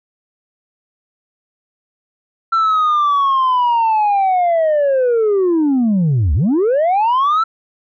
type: linear two-way sweep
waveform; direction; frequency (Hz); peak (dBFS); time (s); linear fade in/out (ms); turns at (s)
sine; down then up; 1350 to 65.9 to 1350; -9; 2.52-7.44; 10; 6.34
effects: tanh soft clip ceiling -10 dBFS